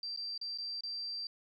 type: tone with dropouts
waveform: sine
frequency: 4699 Hz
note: D8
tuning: in tune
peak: -37 dBFS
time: 0.03-1.27 s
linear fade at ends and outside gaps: 2 ms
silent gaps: 0.163-0.173 / 0.378-0.413 / 0.576-0.584 / 0.808-0.835 s
effects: 12-bit